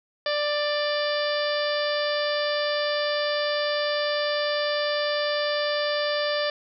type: harmonic tone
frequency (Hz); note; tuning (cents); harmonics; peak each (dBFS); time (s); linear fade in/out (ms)
590; D5; +8; 1 / 2 / 3 / 4 / 5 / 6 / 7 / 8 / 9; -25 / -33 / -31 / -38 / -36 / -34 / -41 / -33 / -44; 0.26-6.5; 2
effects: none